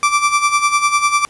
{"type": "tone with tremolo", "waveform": "30% pulse", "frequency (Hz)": 1170, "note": "D6", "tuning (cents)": -7, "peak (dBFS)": -7, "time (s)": [0.03, 1.25], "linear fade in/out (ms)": 0, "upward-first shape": "sine", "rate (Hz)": 10, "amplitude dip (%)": 70, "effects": ["pink hiss -48 dBFS RMS until 1.29 s", "resampled to 24000 Hz"]}